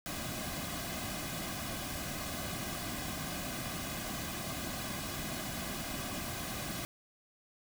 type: noise with comb filter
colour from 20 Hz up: pink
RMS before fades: -39 dBFS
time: 0.06-6.85 s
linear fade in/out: 0 ms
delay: 2.2 ms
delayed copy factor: -0.65
effects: none